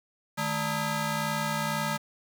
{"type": "ring-modulated tone", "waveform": "15% pulse", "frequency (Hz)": 370, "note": "F#4", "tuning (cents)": 0, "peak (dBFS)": -18, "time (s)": [0.37, 1.98], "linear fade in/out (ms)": 20, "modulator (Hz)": 524, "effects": ["8-bit"]}